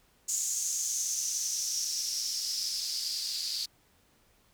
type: noise with band-pass filter sweep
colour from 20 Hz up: blue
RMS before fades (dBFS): -33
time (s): 0.28-3.66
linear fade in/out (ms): 10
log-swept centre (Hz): 6900 to 4500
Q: 6.7
effects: pink hiss -66 dBFS RMS until 4.53 s